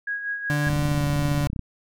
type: tone with tremolo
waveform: sine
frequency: 1650 Hz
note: G#6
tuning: 12 cents flat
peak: -24 dBFS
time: 0.07-0.69 s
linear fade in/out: 5 ms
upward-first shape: sine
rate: 5.3 Hz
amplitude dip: 55%
type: tone with pitch glide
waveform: 35% pulse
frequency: 146.83 to 144.89 Hz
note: D3 to D3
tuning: 0 to -23 cents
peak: -20 dBFS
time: 0.5-1.47 s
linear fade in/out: 0 ms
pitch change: -23 cents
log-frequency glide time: 0.88-1.04 s
type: click train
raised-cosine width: 5 ms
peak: -17 dBFS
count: 31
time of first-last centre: 0.67-1.593 s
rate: 32.5 Hz
effects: none